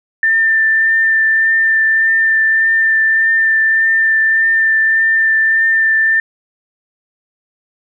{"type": "tone with vibrato", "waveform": "sine", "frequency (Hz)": 1787, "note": "A6", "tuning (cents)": 26, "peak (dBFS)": -9, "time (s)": [0.23, 6.2], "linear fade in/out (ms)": 2, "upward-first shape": "triangle", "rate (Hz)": 1.7, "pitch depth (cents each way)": 14, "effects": []}